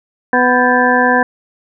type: harmonic tone with a mistuned harmonic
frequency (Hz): 249.1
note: B3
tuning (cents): +15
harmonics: 1 / 2 / 3 / 4 / 6 / 7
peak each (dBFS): -16 / -16 / -16 / -16 / -16 / -16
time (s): 0.33-1.23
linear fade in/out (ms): 2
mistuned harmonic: 6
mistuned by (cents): +99
effects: none